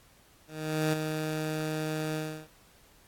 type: tone with ADSR envelope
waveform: 15% pulse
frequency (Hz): 155.56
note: D#3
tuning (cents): 0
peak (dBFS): -18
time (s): 0.47-2.48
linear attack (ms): 460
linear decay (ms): 10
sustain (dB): -6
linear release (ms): 320
effects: pink hiss -60 dBFS RMS until 3.07 s + AAC 64 kbps